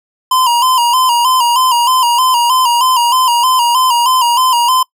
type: tone with vibrato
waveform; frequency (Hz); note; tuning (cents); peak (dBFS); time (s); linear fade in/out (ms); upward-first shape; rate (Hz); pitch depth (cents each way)
square; 987.8; B5; 0; -9; 0.31-4.83; 5; square; 3.2; 68
effects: noise-tail reverb RT60 0.1 s tail -24 dB re dry

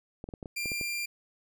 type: clicks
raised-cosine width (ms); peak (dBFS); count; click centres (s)
2; -26; 8; 0.241 / 0.289 / 0.338 / 0.428 / 0.458 / 0.658 / 0.718 / 0.812
type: tone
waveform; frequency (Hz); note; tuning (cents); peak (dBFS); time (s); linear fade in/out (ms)
sawtooth; 2383; D7; +25; -28; 0.56-1.06; 10
effects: none

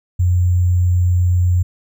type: tone with sample-and-hold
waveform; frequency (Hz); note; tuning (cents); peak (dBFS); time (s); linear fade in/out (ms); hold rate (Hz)
sine; 89.2; F2; +37; -11; 0.19-1.63; 10; 7350
effects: none

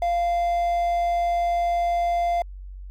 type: tone with quantisation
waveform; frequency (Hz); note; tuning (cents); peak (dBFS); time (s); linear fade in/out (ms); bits
triangle; 693; F5; -14; -18; 0.02-2.42; 2; 8
effects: added 47 Hz sine -35 dBFS peak until 2.9 s

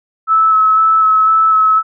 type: tone with vibrato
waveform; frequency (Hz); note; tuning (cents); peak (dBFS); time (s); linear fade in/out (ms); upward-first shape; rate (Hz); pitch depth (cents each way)
sine; 1300; E6; -24; -7; 0.27-1.83; 50; square; 2; 12
effects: none

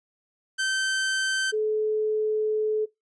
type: tone pair in turn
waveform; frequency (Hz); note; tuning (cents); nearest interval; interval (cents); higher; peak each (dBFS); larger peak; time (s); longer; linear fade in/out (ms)
sawtooth / sine; 1548 / 430.3; G6 / A4; -22 / -39; octave + minor seventh; 2217; first; -20 / -22; first; 0.58-1.52 / 1.52-2.86; second; 20
effects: noise-tail reverb RT60 0.2 s tail -23 dB re dry + resampled to 22050 Hz

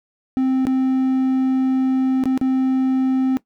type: tone with dropouts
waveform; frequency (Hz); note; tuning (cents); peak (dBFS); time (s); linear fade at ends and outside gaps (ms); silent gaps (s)
triangle; 261.6; C4; 0; -13; 0.37-3.37; 0; 0.653-0.669 / 2.238-2.256 / 2.376-2.413
effects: noise-tail reverb RT60 0.1 s tail -18 dB re dry

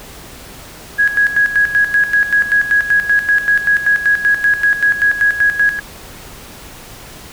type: tone with tremolo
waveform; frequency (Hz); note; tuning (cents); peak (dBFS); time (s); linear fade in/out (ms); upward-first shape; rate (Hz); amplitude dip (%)
sine; 1661.2; G#6; 0; -8; 0.98-5.8; 20; square; 5.2; 70
effects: pink hiss -35 dBFS RMS until 7.32 s

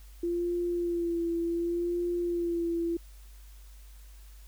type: tone with vibrato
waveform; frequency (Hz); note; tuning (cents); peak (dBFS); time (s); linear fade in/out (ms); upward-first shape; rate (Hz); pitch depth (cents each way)
sine; 343.1; F4; -31; -27; 0.23-2.97; 5; sine; 0.68; 30
effects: added 50 Hz sine -47 dBFS peak until 4.47 s + white hiss -60 dBFS RMS until 4.47 s

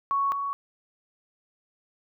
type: tone pair in turn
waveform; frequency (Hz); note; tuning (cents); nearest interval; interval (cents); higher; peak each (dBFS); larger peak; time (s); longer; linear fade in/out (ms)
sine; 1111 / 1118.1; C#6 / C#6; +4 / +15; unison; 11; second; -22 / -27; first; 0.11-0.32 / 0.32-0.53; neither; 0
effects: none

